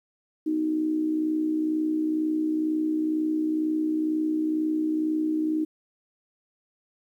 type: tone with amplitude modulation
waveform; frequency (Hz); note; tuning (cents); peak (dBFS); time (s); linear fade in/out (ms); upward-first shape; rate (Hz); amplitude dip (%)
sine; 311.1; D#4; 0; -20; 0.46-5.65; 10; sine; 62.1; 55
effects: 10-bit